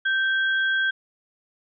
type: tone pair together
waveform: sine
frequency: 1563 / 3299 Hz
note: G6 / G#7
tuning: -6 / -12 cents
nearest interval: octave + minor second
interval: 1294 cents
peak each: -20 / -30 dBFS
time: 0.05-0.91 s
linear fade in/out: 10 ms
effects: none